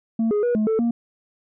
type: tone with pitch steps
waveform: sine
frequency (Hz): 225.9 / 415.9 / 483.3 / 214.7 / 442.3 / 234.5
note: A3 / G#4 / B4 / A3 / A4 / A#3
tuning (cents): +46 / +2 / -38 / -42 / +9 / +11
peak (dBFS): -15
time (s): 0.19-0.91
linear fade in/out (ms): 5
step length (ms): 120
effects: tanh soft clip ceiling -17 dBFS